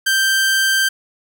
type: tone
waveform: sawtooth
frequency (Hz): 1568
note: G6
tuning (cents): 0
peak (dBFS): -10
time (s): 0.06-0.89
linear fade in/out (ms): 10
effects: none